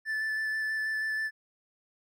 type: tone with vibrato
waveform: triangle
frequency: 1752 Hz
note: A6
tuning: 8 cents flat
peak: -27 dBFS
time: 0.05-1.31 s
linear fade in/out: 50 ms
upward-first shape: square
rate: 6.2 Hz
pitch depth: 9 cents each way
effects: none